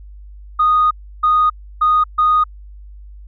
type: tone bursts at uneven times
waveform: sine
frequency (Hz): 1238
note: D#6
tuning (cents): -9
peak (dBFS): -9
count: 4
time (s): 0.59-0.91 / 1.23-1.5 / 1.81-2.04 / 2.18-2.44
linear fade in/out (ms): 10
effects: tanh soft clip ceiling -6 dBFS + added 50 Hz sine -34 dBFS peak until 3.27 s